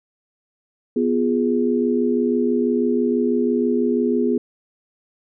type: chord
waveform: sine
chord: F diminished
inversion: second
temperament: equal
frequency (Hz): 246.9 / 349.2 / 415.3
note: Cb4 / F4 / Ab4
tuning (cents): 0 / 0 / 0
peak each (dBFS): -19 / -23 / -21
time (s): 0.96-4.38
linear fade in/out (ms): 5
effects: none